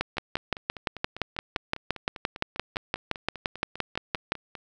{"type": "two click trains", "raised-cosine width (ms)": 0.3, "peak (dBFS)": [-9, -22], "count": [26, 23], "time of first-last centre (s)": [[0.01, 4.32], [0.17, 4.552]], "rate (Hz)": [5.8, 5.02], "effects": []}